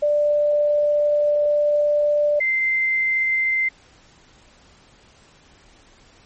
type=tone pair in turn; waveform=sine; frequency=590 / 2081 Hz; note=D5 / C7; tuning=+8 / -10 cents; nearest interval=octave + minor seventh; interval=2182 cents; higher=second; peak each=-15 / -17 dBFS; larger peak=first; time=0.02-2.4 / 2.4-3.69 s; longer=first; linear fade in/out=10 ms; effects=pink hiss -52 dBFS RMS until 6.25 s + MP3 32 kbps